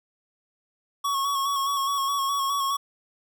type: tone with vibrato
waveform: square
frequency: 1108.7 Hz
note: C#6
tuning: in tune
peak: -24 dBFS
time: 1.04-2.77 s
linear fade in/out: 10 ms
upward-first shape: square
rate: 4.8 Hz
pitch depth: 28 cents each way
effects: none